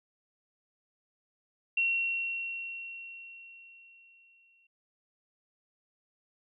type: tone with exponential decay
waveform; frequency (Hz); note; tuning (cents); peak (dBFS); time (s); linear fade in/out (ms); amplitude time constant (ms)
sine; 2731; F7; -39; -24; 1.77-4.67; 5; 630
effects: none